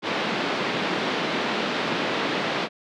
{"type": "band-pass noise", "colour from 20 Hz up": "pink", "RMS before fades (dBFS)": -26, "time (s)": [0.02, 2.69], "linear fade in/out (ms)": 50, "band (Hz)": [190, 4000], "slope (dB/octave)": 24, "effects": []}